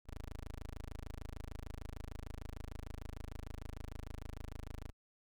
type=tone; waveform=15% pulse; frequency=26.64 Hz; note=G#0; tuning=45 cents sharp; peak=-38 dBFS; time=0.05-4.93 s; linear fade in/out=50 ms; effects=none